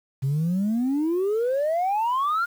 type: exponential sweep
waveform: sine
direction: up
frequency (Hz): 129.8 to 1434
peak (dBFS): -19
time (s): 0.22-2.46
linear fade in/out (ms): 20
effects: tanh soft clip ceiling -18 dBFS + 8-bit